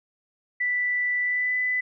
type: tone with pitch glide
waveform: sine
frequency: 1975.5 to 1999.6 Hz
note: B6 to B6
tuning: 0 to +21 cents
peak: -22 dBFS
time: 0.6-1.81 s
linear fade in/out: 10 ms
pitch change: +21 cents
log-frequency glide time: 1.21-1.56 s
effects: none

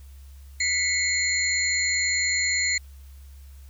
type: tone cluster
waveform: sine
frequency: 1992 / 2182 / 4193 / 7070 Hz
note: B6 / C#7 / C8 / A8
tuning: +14 / -28 / +3 / +7 cents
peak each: -27 dBFS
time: 0.6-2.78 s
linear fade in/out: 5 ms
effects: added 68 Hz sine -42 dBFS peak until 3.69 s + white hiss -59 dBFS RMS until 3.69 s

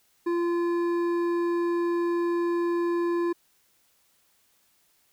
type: tone with hard clipping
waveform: sine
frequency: 344.1 Hz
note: F4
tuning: 26 cents flat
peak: -25 dBFS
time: 0.26-3.33 s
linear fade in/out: 10 ms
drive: 9 dB
effects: white hiss -66 dBFS RMS until 5.12 s

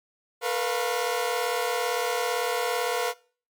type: tone cluster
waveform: sawtooth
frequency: 452.7 / 490.5 / 703 / 1086 Hz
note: A4 / B4 / F5 / C#6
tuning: +49 / -12 / +11 / -36 cents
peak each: -27 / -24 / -27 / -32 dBFS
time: 0.41-3.14 s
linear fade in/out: 50 ms
effects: noise-tail reverb RT60 0.4 s tail -21 dB re dry + MP3 96 kbps

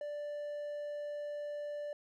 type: tone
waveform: triangle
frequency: 587.3 Hz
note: D5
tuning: in tune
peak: -36 dBFS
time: 0.01-1.93 s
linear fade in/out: 2 ms
effects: none

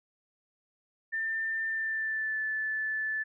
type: tone with pitch glide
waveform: sine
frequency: 1792 to 1746 Hz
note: A6 to A6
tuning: +31 to -14 cents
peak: -29 dBFS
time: 1.12-3.24 s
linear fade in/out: 20 ms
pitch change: -45 cents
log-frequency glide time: 1.68-2.4 s
effects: none

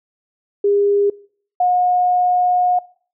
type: tone pair in turn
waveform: sine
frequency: 405 / 721.6 Hz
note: G#4 / F#5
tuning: -43 / -44 cents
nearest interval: minor seventh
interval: 999 cents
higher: second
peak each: -12 dBFS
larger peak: neither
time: 0.64-1.1 / 1.6-2.79 s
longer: second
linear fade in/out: 5 ms
effects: noise-tail reverb RT60 0.5 s tail -22 dB re dry

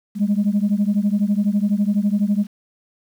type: beating tone pair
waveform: sine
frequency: 200 / 212 Hz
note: G3 / G#3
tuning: +35 / +36 cents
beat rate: 12 Hz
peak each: -17 / -18 dBFS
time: 0.15-2.47 s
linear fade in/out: 50 ms
effects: tanh soft clip ceiling -11 dBFS + 8-bit

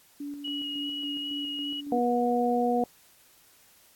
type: tone with tremolo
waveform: sine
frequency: 287.1 Hz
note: D4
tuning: 39 cents flat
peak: -33 dBFS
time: 0.2-1.99 s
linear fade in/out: 5 ms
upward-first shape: square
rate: 3.6 Hz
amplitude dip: 40%
type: tone with vibrato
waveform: sine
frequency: 2900 Hz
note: F#7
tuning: 35 cents flat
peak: -32 dBFS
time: 0.44-1.81 s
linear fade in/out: 10 ms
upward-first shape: square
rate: 2.5 Hz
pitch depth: 9 cents each way
type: harmonic tone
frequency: 242.2 Hz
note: B3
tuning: 34 cents flat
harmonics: 1 / 2 / 3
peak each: -27 / -27 / -27 dBFS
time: 1.92-2.84 s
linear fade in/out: 2 ms
effects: white hiss -59 dBFS RMS until 3.95 s + AAC 64 kbps

